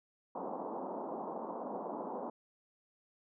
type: band-pass noise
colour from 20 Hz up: white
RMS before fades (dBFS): -41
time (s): 0.35-2.3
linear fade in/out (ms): 5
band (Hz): 190 to 1000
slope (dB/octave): 48
effects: none